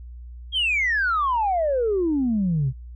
sine exponential sweep, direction down, 3308 to 123.47 Hz, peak -18 dBFS, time 0.52-2.73 s, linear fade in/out 50 ms, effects tanh soft clip ceiling -15 dBFS + added 60 Hz sine -36 dBFS peak until 2.95 s

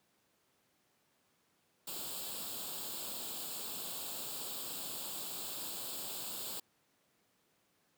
white noise with comb filter, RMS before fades -42 dBFS, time 1.87-6.6 s, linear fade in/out 5 ms, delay 0.25 ms, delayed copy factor +0.75, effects pink hiss -74 dBFS RMS until 7.97 s + high-pass 150 Hz 12 dB/octave

